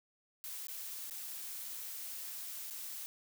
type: noise with dropouts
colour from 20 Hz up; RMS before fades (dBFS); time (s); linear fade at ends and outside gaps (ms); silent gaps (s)
blue; -44; 0.44-3.06; 0; 0.67-0.683 / 1.098-1.109 / 2.701-2.708
effects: none